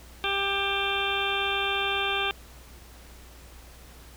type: harmonic tone with a mistuned harmonic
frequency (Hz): 395.6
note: G4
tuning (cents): +16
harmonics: 1 / 2 / 3 / 4 / 6 / 7 / 8 / 9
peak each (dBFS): -33 / -33 / -33 / -33 / -33 / -33 / -33 / -33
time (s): 0.24-2.31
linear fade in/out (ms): 0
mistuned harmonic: 7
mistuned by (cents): -34
effects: added 60 Hz sine -48 dBFS peak until 4.16 s + pink hiss -51 dBFS RMS until 4.16 s